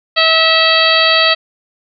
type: harmonic tone with a mistuned harmonic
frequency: 647 Hz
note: E5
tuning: 32 cents flat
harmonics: 1 / 2 / 3 / 4 / 5 / 6 / 7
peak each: -16 / -16 / -16 / -16 / -16 / -16 / -16 dBFS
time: 0.16-1.35 s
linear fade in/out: 20 ms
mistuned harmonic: 4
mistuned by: +26 cents
effects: none